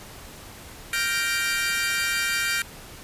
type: chord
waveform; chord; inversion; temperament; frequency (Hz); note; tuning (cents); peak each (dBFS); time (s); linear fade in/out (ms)
sawtooth; G minor seventh; third; equal; 1396.9 / 1568 / 1864.7 / 2349; F6 / G6 / Bb6 / D7; 0 / 0 / 0 / 0; -26 / -25 / -26 / -24; 0.93-2.62; 2
effects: pink hiss -43 dBFS RMS until 3.03 s + resampled to 32000 Hz